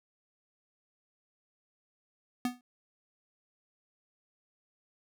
square tone with exponential decay, 246.9 Hz, B3, in tune, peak -26 dBFS, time 2.45-2.61 s, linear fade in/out 2 ms, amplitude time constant 33 ms, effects none

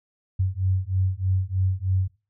sine beating tone pair, 92.5 / 95.7 Hz, F#2 / G2, 0 / -41 cents, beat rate 3.2 Hz, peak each -24 dBFS, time 0.39-2.08 s, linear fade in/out 10 ms, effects noise-tail reverb RT60 0.3 s tail -19 dB re dry

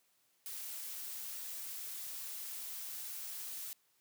blue noise, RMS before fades -44 dBFS, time 0.46-3.73 s, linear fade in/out 0 ms, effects white hiss -74 dBFS RMS until 4 s + high-pass 100 Hz 12 dB/octave

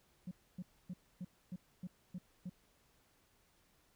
sine tone bursts, 180.6 Hz, F#3, 42 cents flat, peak -39 dBFS, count 8, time 0.27-2.496 s, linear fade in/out 5 ms, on 42 ms, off 270 ms, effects tanh soft clip ceiling -39 dBFS + pink hiss -72 dBFS RMS until 3.95 s

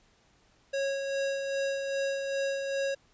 square tone with tremolo, 549 Hz, C#5, 17 cents flat, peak -28 dBFS, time 0.73-2.95 s, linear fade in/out 10 ms, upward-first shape sine, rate 2.5 Hz, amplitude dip 40%, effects pink hiss -65 dBFS RMS until 3.13 s + resampled to 16000 Hz

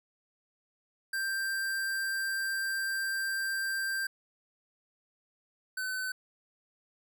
square tone pair in turn, 1577 / 1519.2 Hz, G6 / F#6, +10 / +45 cents, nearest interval minor second, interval 65 cents, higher first, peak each -31 / -33 dBFS, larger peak first, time 1.13-4.07 / 5.77-6.12 s, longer first, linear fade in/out 5 ms, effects none

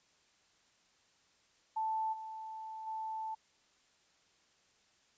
sine tone with level steps, 880 Hz, A5, in tune, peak -32 / -42 / -37 dBFS, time 1.76-3.35 s, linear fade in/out 10 ms, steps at 2.12 / 2.86 s, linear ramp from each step 20 ms, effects white hiss -70 dBFS RMS until 5.17 s + resampled to 16000 Hz

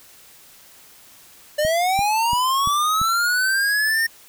square linear sweep, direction up, 587.3 to 1837 Hz, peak -18 dBFS, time 1.58-4.07 s, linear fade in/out 10 ms
click train, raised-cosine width 5 ms, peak -18 dBFS, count 5, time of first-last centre 1.65-3.015 s, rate 2.93 Hz
effects white hiss -48 dBFS RMS until 4.28 s

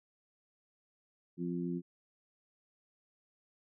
harmonic tone, 87.3 Hz, F2, in tune, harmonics 2 / 3 / 4, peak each -36 / -39 / -40 dBFS, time 1.37-1.82 s, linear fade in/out 50 ms, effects none

